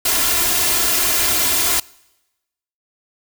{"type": "noise with comb filter", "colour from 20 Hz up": "white", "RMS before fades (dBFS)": -17, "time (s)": [0.05, 1.8], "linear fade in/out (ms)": 5, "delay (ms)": 2.9, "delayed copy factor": 0.7, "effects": ["noise-tail reverb RT60 1.0 s tail -24 dB re dry"]}